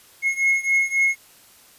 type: beating tone pair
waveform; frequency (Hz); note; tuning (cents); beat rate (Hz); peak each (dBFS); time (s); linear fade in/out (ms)
triangle; 2166 / 2169.7; C#7 / C#7; -41 / -38; 3.7; -18 / -20; 0.22-1.16; 50
effects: white hiss -51 dBFS RMS until 1.78 s + resampled to 32000 Hz